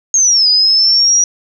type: linear two-way sweep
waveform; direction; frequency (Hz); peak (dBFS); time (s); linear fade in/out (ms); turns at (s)
sine; down then up; 6560 to 4914 to 5790; -7; 0.14-1.24; 2; 0.48
effects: none